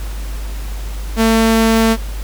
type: tone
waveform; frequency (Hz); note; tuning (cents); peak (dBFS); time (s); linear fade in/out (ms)
sawtooth; 224.6; A3; +36; -6; 1.16-1.97; 50
effects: added 50 Hz sine -21 dBFS peak until 2.23 s + pink hiss -35 dBFS RMS until 2.23 s